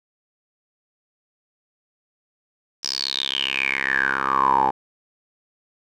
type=tone with band-pass filter sweep; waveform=10% pulse; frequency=67.3 Hz; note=C2; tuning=49 cents sharp; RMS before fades=-22 dBFS; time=2.83-4.71 s; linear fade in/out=10 ms; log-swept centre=5400 to 800 Hz; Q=9.9; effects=none